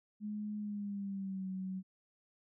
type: tone with pitch glide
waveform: sine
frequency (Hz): 210 to 188.17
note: G#3 to F#3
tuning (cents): +19 to +29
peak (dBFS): -37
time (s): 0.2-1.83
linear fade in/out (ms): 50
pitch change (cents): -190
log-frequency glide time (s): 0.58-1.48
effects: none